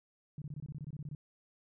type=tone bursts; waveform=sine; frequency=146.83 Hz; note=D3; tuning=in tune; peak=-39 dBFS; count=13; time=0.38-1.15 s; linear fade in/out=2 ms; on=38 ms; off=23 ms; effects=none